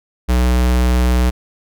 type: tone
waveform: square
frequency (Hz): 61.74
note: B1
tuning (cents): 0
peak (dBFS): -12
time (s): 0.28-1.31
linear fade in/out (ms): 20
effects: none